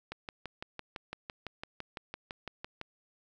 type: click train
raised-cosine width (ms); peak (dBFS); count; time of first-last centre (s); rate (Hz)
0.3; -23; 17; 0.12-2.814; 5.94
effects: none